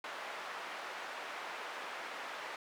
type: band-pass noise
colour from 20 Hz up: white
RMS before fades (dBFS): -44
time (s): 0.04-2.56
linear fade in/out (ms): 2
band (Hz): 550 to 1700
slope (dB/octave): 12
effects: none